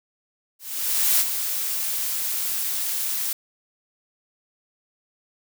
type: noise with ADSR envelope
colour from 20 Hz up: blue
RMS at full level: -18 dBFS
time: 0.59-3.33 s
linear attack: 600 ms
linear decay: 52 ms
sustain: -8 dB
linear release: 3 ms
effects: none